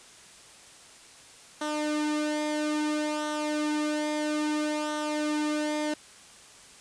sawtooth tone with flanger, 301.8 Hz, D4, 47 cents sharp, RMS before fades -29 dBFS, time 1.61-5.94 s, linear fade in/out 5 ms, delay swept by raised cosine 0.41 to 2.61 ms, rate 0.6 Hz, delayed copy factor -0.65, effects white hiss -51 dBFS RMS until 6.8 s + resampled to 22050 Hz

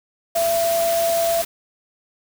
sine tone in noise, 672 Hz, E5, 33 cents sharp, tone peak -17 dBFS, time 0.35-1.42 s, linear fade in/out 10 ms, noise white, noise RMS -27 dBFS, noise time 0.35-1.45 s, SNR +7 dB, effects none

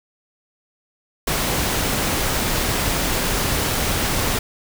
pink noise, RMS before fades -21 dBFS, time 1.27-4.39 s, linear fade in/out 5 ms, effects none

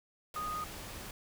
sine tone in noise, 1239 Hz, D#6, 8 cents flat, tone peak -35 dBFS, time 0.36-0.64 s, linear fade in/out 2 ms, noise pink, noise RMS -45 dBFS, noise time 0.34-1.11 s, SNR +7 dB, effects none

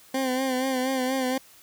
20% pulse tone with vibrato, 260 Hz, C4, 11 cents flat, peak -19 dBFS, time 0.14-1.38 s, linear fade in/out 5 ms, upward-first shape sine, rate 4.2 Hz, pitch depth 49 cents each way, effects white hiss -53 dBFS RMS until 1.62 s

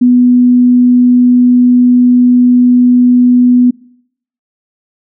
sine tone, 246.9 Hz, B3, in tune, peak -3 dBFS, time 0.01-3.71 s, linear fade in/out 10 ms, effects noise-tail reverb RT60 0.7 s tail -24 dB re dry

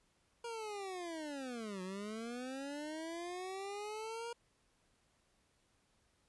25% pulse linear two-way sweep, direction down then up, 474.8 to 181.5 to 474.8 Hz, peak -38 dBFS, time 0.44-4.33 s, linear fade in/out 5 ms, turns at 1.82 s, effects pink hiss -75 dBFS RMS until 6.28 s + resampled to 24000 Hz

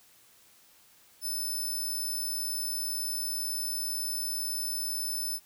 5% pulse tone, 5274 Hz, E8, in tune, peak -25 dBFS, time 1.21-5.4 s, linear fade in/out 50 ms, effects white hiss -60 dBFS RMS until 5.45 s

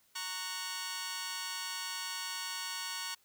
10% pulse chord, F# major, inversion first, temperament just, 925 / 1110 / 1480 Hz, A#5 / C#6 / F#6, -14 / +2 / 0 cents, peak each -34 dBFS, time 0.15-3.15 s, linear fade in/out 10 ms, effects white hiss -69 dBFS RMS until 3.24 s

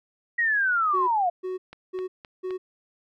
sine linear sweep, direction down, 1918 to 676 Hz, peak -20 dBFS, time 0.38-1.3 s, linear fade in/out 10 ms
triangle tone bursts, 370.7 Hz, F#4, 3 cents sharp, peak -26 dBFS, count 4, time 0.93-2.58 s, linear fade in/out 20 ms, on 150 ms, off 350 ms
click train, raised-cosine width 0.3 ms, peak -26 dBFS, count 4, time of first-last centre 1.73-2.507 s, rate 3.86 Hz
effects none

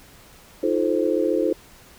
sine chord, F dominant seventh, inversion third, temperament just, 314.3 / 349.2 / 436.5 / 523.8 Hz, Eb4 / F4 / A4 / C5, +18 / 0 / -14 / +2 cents, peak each -24 dBFS, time 0.63-1.53 s, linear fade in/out 5 ms, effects pink hiss -49 dBFS RMS until 1.98 s

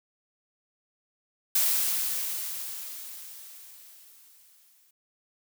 blue noise with exponential decay, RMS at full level -23 dBFS, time 1.55-4.91 s, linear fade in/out 5 ms, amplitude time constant 730 ms, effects none

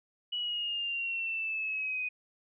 sine exponential sweep, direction down, 2944 to 2489 Hz, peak -31 dBFS, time 0.32-2.09 s, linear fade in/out 10 ms, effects none

